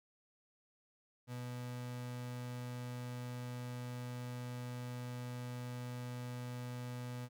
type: tone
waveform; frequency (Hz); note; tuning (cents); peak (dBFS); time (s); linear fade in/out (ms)
35% pulse; 123.47; B2; 0; -40; 1.27-7.29; 50
effects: none